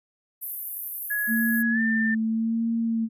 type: high-pass noise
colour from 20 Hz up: pink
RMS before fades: -29 dBFS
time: 0.41-1.63 s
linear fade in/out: 20 ms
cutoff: 12000 Hz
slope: 48 dB/octave
type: tone with pitch glide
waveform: sine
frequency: 1678 to 1788.1 Hz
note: G#6 to A6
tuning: +17 to +27 cents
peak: -24 dBFS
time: 1.1-2.15 s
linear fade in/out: 10 ms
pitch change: +110 cents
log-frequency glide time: 1.71-1.8 s
type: tone with vibrato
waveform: sine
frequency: 225.6 Hz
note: A3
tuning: 44 cents sharp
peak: -22 dBFS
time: 1.27-3.09 s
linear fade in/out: 50 ms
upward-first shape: sine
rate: 0.86 Hz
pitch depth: 30 cents each way
effects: resampled to 32000 Hz